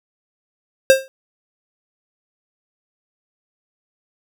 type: tone with exponential decay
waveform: square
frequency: 532 Hz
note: C5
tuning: 29 cents sharp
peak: -5 dBFS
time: 0.9-1.08 s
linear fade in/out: 0 ms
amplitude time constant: 38 ms
effects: none